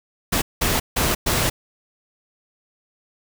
pink noise bursts at uneven times, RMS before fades -20 dBFS, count 4, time 0.32-0.42 / 0.61-0.8 / 0.96-1.15 / 1.26-1.5 s, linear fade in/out 10 ms, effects none

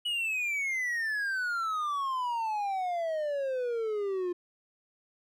triangle exponential sweep, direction down, 2949 to 349.2 Hz, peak -27 dBFS, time 0.05-4.33 s, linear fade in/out 10 ms, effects none

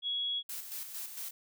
sine tone, 3340 Hz, G#7, 9 cents sharp, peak -31 dBFS, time 0.02-0.43 s, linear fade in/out 50 ms
blue noise with tremolo, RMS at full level -40 dBFS, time 0.49-1.31 s, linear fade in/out 5 ms, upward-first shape square, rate 4.4 Hz, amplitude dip 50%
effects none

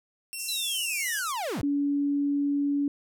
10% pulse tone with pitch glide, 2717 to 2929 Hz, F7 to F#7, -48 to -18 cents, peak -26 dBFS, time 0.33-1.19 s, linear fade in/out 0 ms, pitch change +130 cents, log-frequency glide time 1-1.07 s
white band-pass noise, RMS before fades -38 dBFS, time 0.38-1.33 s, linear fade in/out 20 ms, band 5200 to 12000 Hz, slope 96 dB/octave
45% pulse linear sweep, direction down, 4094 to 49.88 Hz, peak -29 dBFS, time 0.48-1.62 s, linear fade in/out 10 ms
sine tone, 284.9 Hz, C#4, 48 cents sharp, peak -23 dBFS, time 1.63-2.88 s, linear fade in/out 2 ms
effects none

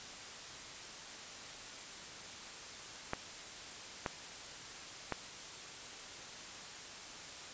clicks, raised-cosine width 0.5 ms, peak -19 dBFS, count 3, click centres 3.134 / 4.062 / 5.123 s, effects white hiss -48 dBFS RMS until 7.53 s + resampled to 16000 Hz

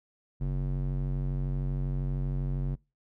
square tone with band-pass filter, 46.38 Hz, F#1, 5 cents sharp, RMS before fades -30 dBFS, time 0.4-2.76 s, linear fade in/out 20 ms, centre 120 Hz, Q 1.4, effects noise-tail reverb RT60 0.3 s tail -26 dB re dry

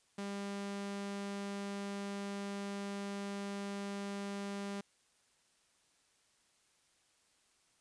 sawtooth tone, 200 Hz, G3, 35 cents sharp, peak -35 dBFS, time 0.18-4.81 s, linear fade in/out 5 ms, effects white hiss -72 dBFS RMS until 7.8 s + resampled to 22050 Hz

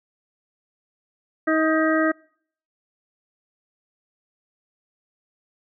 harmonic tone with a mistuned harmonic, 316.8 Hz, D#4, 31 cents sharp, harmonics 1 / 2 / 4 / 5 / 6, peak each -20 / -23 / -26 / -27 / -28 dBFS, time 1.47-2.12 s, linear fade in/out 10 ms, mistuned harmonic 4, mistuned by -19 cents, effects noise-tail reverb RT60 0.6 s tail -26 dB re dry

